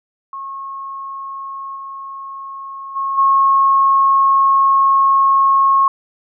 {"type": "tone with level steps", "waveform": "sine", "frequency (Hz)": 1089, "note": "C#6", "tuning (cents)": -31, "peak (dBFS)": [-25, -27, -17, -9], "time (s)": [0.33, 5.88], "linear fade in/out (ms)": 2, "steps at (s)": [1.75, 2.95, 3.17], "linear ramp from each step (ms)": 20, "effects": []}